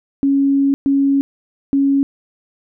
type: tone bursts at uneven times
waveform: sine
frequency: 276.7 Hz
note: C#4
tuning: 3 cents flat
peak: -11 dBFS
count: 3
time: 0.23-0.74 / 0.86-1.21 / 1.73-2.03 s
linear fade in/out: 0 ms
effects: none